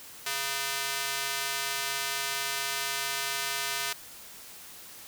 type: tone with high-pass filter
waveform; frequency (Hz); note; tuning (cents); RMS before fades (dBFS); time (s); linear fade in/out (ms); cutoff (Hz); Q
square; 137.8; C#3; -10; -32; 0.26-3.93; 5; 1600; 0.58
effects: white hiss -47 dBFS RMS until 5.07 s